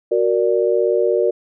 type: chord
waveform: sine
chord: Gb augmented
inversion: none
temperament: equal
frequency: 370 / 466.2 / 587.3 Hz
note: Gb4 / Bb4 / D5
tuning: 0 / 0 / 0 cents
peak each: -18 / -17 / -20 dBFS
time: 0.11-1.31 s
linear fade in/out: 10 ms
effects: none